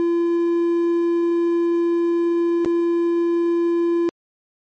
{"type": "tone with dropouts", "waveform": "triangle", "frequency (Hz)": 340.9, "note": "F4", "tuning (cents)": -42, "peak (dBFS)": -14, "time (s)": [0, 4.09], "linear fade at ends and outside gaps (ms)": 0, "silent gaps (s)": [2.648, 2.659], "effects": ["MP3 32 kbps"]}